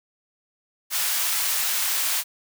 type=high-pass noise; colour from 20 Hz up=white; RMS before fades=-24 dBFS; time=0.9-2.24 s; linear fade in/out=50 ms; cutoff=940 Hz; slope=12 dB/octave; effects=none

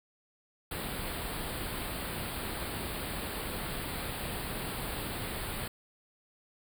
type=band-stop noise; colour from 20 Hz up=pink; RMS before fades=-37 dBFS; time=0.71-5.68 s; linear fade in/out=5 ms; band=4700 to 8100 Hz; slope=96 dB/octave; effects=none

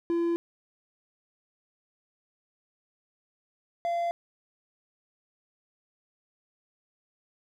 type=tone pair in turn; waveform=triangle; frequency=339.4 / 686.5 Hz; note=F4 / F5; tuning=-49 / -30 cents; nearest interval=octave; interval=1219 cents; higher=second; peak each=-22 / -24 dBFS; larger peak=first; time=0.1-0.36 / 3.85-4.11 s; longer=neither; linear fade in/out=0 ms; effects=none

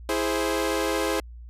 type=chord; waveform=sawtooth; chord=E augmented; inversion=none; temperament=equal; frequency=329.6 / 415.3 / 523.3 Hz; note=E4 / G#4 / B#4; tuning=0 / 0 / 0 cents; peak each=-24 dBFS; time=0.09-1.2 s; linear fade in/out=2 ms; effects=added 59 Hz sine -39 dBFS peak until 1.49 s + resampled to 32000 Hz

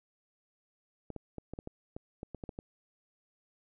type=clicks; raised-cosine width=2 ms; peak=-27 dBFS; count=12; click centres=1.103 / 1.163 / 1.383 / 1.536 / 1.589 / 1.674 / 1.965 / 2.231 / 2.347 / 2.438 / 2.492 / 2.589 s; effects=none

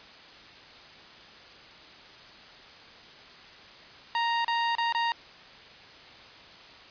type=tone with dropouts; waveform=sawtooth; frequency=932.3 Hz; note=A#5; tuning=in tune; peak=-21 dBFS; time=4.15-5.12 s; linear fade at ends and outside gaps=1 ms; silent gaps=4.446-4.48 / 4.752-4.783 / 4.925-4.948 s; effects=white hiss -49 dBFS RMS until 6.9 s + resampled to 11025 Hz

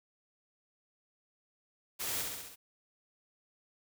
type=noise with echo; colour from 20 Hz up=white; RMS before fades=-37 dBFS; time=1.99-2.23 s; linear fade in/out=20 ms; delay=66 ms; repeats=5; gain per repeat=-3 dB; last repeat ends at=2.56 s; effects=none

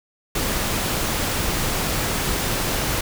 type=noise; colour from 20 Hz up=pink; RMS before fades=-23 dBFS; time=0.35-3.01 s; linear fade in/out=5 ms; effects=none

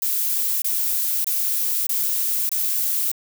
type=noise bursts; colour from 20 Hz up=violet; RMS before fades=-22 dBFS; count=5; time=0.02-3.116 s; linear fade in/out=2 ms; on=600 ms; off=24 ms; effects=none

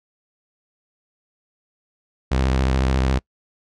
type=tone with vibrato; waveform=sawtooth; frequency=65.41 Hz; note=C2; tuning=in tune; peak=-13 dBFS; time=2.31-3.19 s; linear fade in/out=10 ms; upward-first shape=triangle; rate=14 Hz; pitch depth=87 cents each way; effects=noise-tail reverb RT60 0.1 s tail -25 dB re dry + low-pass 6000 Hz 12 dB/octave

